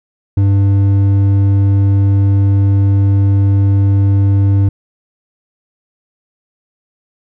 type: tone with hard clipping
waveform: sine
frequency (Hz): 98.9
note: G2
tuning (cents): +16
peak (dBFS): -9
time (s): 0.37-4.69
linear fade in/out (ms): 5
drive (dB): 6
effects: none